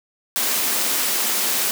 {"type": "high-pass noise", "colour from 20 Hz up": "white", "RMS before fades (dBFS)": -21, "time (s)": [0.36, 1.71], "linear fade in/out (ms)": 0, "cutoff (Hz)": 190, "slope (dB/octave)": 48, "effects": []}